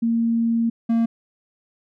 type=tone pair in turn; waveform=sine / triangle; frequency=230.4 / 229.6 Hz; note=A#3 / A#3; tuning=-20 / -26 cents; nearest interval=unison; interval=6 cents; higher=first; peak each=-17 / -14 dBFS; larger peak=second; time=0.02-0.7 / 0.89-1.06 s; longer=first; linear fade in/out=10 ms; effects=none